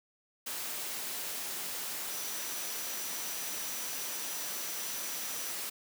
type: tone in noise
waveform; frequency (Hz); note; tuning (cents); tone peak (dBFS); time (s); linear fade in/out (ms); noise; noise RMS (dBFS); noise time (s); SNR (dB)
sine; 5890; F#8; -9; -44; 2.1-5.53; 10; white; -38; 0.46-5.7; -9
effects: high-pass 200 Hz 12 dB/octave